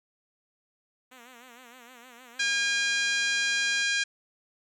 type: tone with vibrato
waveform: 5% pulse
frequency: 245.3 Hz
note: B3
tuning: 12 cents flat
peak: -37 dBFS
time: 1.11-3.83 s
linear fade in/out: 10 ms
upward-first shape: sine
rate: 6.5 Hz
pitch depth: 100 cents each way
type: harmonic tone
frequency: 810 Hz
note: G#5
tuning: 43 cents flat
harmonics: 2 / 3 / 4 / 5 / 6 / 7 / 8 / 9 / 10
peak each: -27 / -31 / -33 / -35 / -37 / -38 / -39 / -40 / -41 dBFS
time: 2.39-4.04 s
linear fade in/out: 10 ms
effects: none